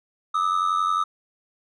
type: ring-modulated tone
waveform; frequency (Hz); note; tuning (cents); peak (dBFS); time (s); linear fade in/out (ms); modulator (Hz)
triangle; 1244.5; D#6; 0; -15; 0.34-1.04; 10; 45.6
effects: resampled to 24000 Hz